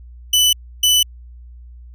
sawtooth tone pair in turn, 2987 / 2987 Hz, F#7 / F#7, +16 / +16 cents, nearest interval unison, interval 0 cents, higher neither, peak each -8 dBFS, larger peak neither, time 0.33-0.53 / 0.83-1.03 s, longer neither, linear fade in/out 5 ms, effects added 60 Hz sine -36 dBFS peak until 1.94 s

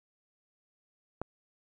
click, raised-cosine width 1 ms, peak -20 dBFS, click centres 1.216 s, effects none

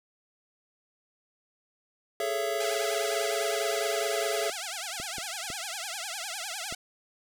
square chord, A major seventh, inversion third, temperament equal with one note detuned, 415.3 / 440 / 554.4 / 670.8 Hz, G#4 / A4 / C#5 / E5, 0 / 0 / 0 / +30 cents, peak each -34 / -36 / -36 / -32 dBFS, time 2.2-4.5 s, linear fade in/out 2 ms
5% pulse tone with vibrato, 743 Hz, F#5, 7 cents sharp, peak -22 dBFS, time 2.6-6.75 s, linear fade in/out 5 ms, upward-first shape triangle, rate 9.9 Hz, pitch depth 270 cents each way
clicks, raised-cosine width 2 ms, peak -27 dBFS, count 4, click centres 5 / 5.183 / 5.502 / 6.725 s
effects none

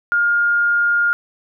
sine tone, 1415 Hz, F6, 22 cents sharp, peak -13 dBFS, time 0.12-1.13 s, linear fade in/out 0 ms, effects none

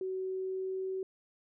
sine tone with pitch glide, 376 to 378.8 Hz, F#4 to F#4, +28 to +41 cents, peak -33 dBFS, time 0.01-1.03 s, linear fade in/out 2 ms, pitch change +13 cents, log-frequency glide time 0.18-0.9 s, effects none

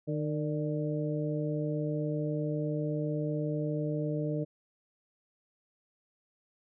harmonic tone with a mistuned harmonic, 152.1 Hz, D#3, 39 cents flat, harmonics 1 / 2 / 3 / 4, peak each -32 / -35 / -37 / -38 dBFS, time 0.07-4.45 s, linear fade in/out 20 ms, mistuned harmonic 4, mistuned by -45 cents, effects none

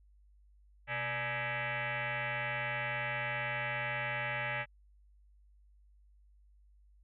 sine tone with frequency modulation, 127.8 Hz, C3, 40 cents flat, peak -33 dBFS, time 0.87-4.66 s, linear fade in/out 50 ms, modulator 359 Hz, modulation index 6.8, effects added 50 Hz sine -60 dBFS peak until 7.03 s

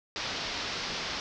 white low-pass noise, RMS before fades -35 dBFS, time 0.16-1.2 s, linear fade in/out 0 ms, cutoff 5500 Hz, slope 48 dB/octave, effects none

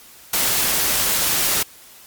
white noise, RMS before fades -19 dBFS, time 0.33-1.63 s, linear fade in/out 5 ms, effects white hiss -45 dBFS RMS until 2.06 s + Opus 48 kbps

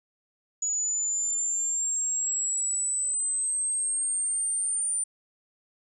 sine exponential sweep, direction up, 6860 to 9150 Hz, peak -25 dBFS, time 0.62-5.04 s, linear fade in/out 5 ms, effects none

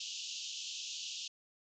pink band-pass noise, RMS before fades -43 dBFS, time 0-1.28 s, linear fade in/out 5 ms, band 2700 to 7100 Hz, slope 96 dB/octave, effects none

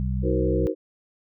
harmonic tone, 63.9 Hz, C2, 40 cents flat, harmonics 1 / 2 / 3, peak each -25 / -28 / -30 dBFS, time 0-0.67 s, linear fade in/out 0 ms
sine chord, C half-diminished seventh, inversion first, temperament just, 314 / 376.7 / 470.9 / 523.3 Hz, Eb4 / Gb4 / Bb4 / C5, +16 / +31 / +18 / 0 cents, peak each -27 / -27 / -27 / -30 dBFS, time 0.22-0.75 s, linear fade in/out 50 ms
effects none

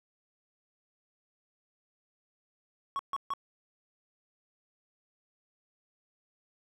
triangle tone bursts, 1108.7 Hz, C#6, in tune, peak -28 dBFS, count 3, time 2.96-3.336 s, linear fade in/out 0 ms, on 32 ms, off 140 ms, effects none

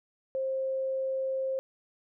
sine tone, 530 Hz, C5, 22 cents sharp, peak -28 dBFS, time 0.35-1.59 s, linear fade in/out 0 ms, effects none

